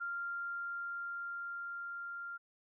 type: tone with level ramp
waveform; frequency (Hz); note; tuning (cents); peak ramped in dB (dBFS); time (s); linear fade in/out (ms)
sine; 1392; F6; -6; -36 to -41; 0-2.38; 20
effects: none